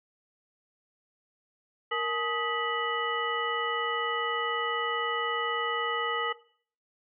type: tone cluster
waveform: sine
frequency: 467.4 / 855 / 1257 / 1962 / 2956 Hz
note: A#4 / A5 / D#6 / B6 / F#7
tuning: +5 / -50 / +17 / -12 / -2 cents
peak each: -33 / -37 / -31 / -33 / -36 dBFS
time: 1.91-6.33 s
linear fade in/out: 10 ms
effects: noise-tail reverb RT60 0.5 s tail -18 dB re dry